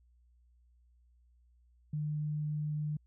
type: tone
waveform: sine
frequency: 150.6 Hz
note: D3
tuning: 44 cents sharp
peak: -32 dBFS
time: 1.93-2.97 s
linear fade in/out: 5 ms
effects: added 60 Hz sine -63 dBFS peak until 3.06 s